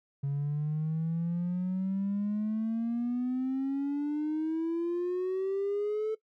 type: exponential sweep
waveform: triangle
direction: up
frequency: 138.59 to 440 Hz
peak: -25 dBFS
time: 0.23-6.15 s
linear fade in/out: 10 ms
effects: noise-tail reverb RT60 0.1 s tail -21 dB re dry + tanh soft clip ceiling -25 dBFS